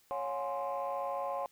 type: chord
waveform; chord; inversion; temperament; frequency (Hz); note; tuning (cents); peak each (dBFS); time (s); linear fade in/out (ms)
sine; Db major seventh; none; equal with one note detuned; 554.4 / 716.4 / 830.6 / 1046.5; Db5 / F5 / Ab5 / C6; 0 / +44 / 0 / 0; -36 / -38 / -39 / -38; 0.11-1.46; 0
effects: tanh soft clip ceiling -27 dBFS + white hiss -67 dBFS RMS until 1.51 s